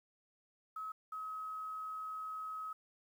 sine tone pair in turn, 1283 / 1276 Hz, E6 / D#6, -47 / +43 cents, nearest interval unison, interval 10 cents, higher first, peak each -40 / -40 dBFS, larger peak neither, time 0.76-0.92 / 1.12-2.73 s, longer second, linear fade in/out 5 ms, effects 11-bit

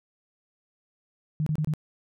sine tone bursts, 153.4 Hz, D#3, 24 cents flat, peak -23 dBFS, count 4, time 1.4-1.737 s, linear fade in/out 0 ms, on 64 ms, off 27 ms, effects none

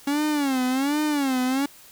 45% pulse tone with vibrato, 277.2 Hz, C#4, in tune, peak -21 dBFS, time 0.07-1.66 s, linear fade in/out 5 ms, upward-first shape sine, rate 1.3 Hz, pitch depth 160 cents each way, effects white hiss -49 dBFS RMS until 1.91 s

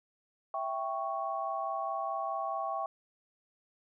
sine chord, C# diminished, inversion first, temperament equal, 659.3 / 784 / 1108.7 Hz, E5 / G5 / C#6, 0 / 0 / 0 cents, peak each -37 / -36 / -36 dBFS, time 0.54-2.86 s, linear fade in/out 2 ms, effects none

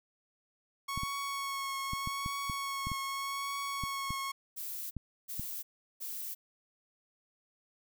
sawtooth tone with vibrato, 1104 Hz, C#6, 7 cents flat, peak -31 dBFS, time 0.88-4.32 s, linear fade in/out 10 ms, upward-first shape triangle, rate 0.83 Hz, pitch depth 22 cents each way
clicks, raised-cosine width 5 ms, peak -26 dBFS, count 12, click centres 0.976 / 1.034 / 1.934 / 2.074 / 2.261 / 2.498 / 2.87 / 2.917 / 3.837 / 4.106 / 4.967 / 5.396 s
violet noise bursts, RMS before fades -40 dBFS, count 3, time 4.56-6.35 s, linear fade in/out 20 ms, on 350 ms, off 370 ms
effects none

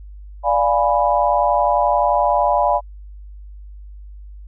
sine chord, D diminished seventh, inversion none, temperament equal, 587.3 / 698.5 / 830.6 / 987.8 Hz, D5 / F5 / Ab5 / Cb6, 0 / 0 / 0 / 0 cents, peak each -19 dBFS, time 0.43-2.81 s, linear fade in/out 50 ms, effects added 50 Hz sine -34 dBFS peak until 4.47 s

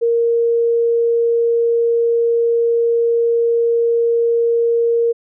sine tone, 466.2 Hz, A#4, in tune, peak -12 dBFS, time 0.01-5.13 s, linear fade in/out 20 ms, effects none

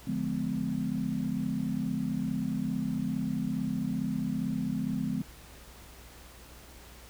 sine chord, D diminished seventh, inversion none, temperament just, 146.83 / 176.2 / 211.4 / 253.7 Hz, D3 / F3 / Ab3 / Cb4, 0 / +16 / +31 / +47 cents, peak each -37 / -35 / -33 / -33 dBFS, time 0.07-5.22 s, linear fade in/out 5 ms, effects added 60 Hz sine -52 dBFS peak until 7.09 s + pink hiss -52 dBFS RMS until 7.09 s

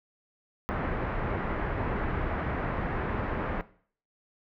pink low-pass noise, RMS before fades -31 dBFS, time 0.69-3.61 s, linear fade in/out 0 ms, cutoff 1900 Hz, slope 24 dB/octave, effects noise-tail reverb RT60 0.5 s tail -17 dB re dry

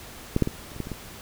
clicks, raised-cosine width 3 ms, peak -8 / -6 / -14 / -28 / -26 / -16 / -23 / -19 dBFS, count 8, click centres 0.364 / 0.423 / 0.474 / 0.718 / 0.764 / 0.803 / 0.871 / 0.917 s, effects pink hiss -43 dBFS RMS until 1.21 s

